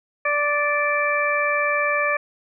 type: harmonic tone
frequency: 585 Hz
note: D5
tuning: 7 cents flat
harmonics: 1 / 2 / 3 / 4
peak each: -24 / -24 / -24 / -24 dBFS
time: 0.25-2.17 s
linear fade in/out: 5 ms
effects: none